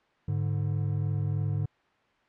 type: tone pair together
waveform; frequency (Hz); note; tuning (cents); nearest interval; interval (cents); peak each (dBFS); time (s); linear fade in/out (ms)
triangle; 103.68 / 146.83; G#2 / D3; -2 / 0; tritone; 602; -26 / -28; 0.28-1.66; 5
effects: white hiss -65 dBFS RMS until 2.28 s + low-pass 2000 Hz 12 dB/octave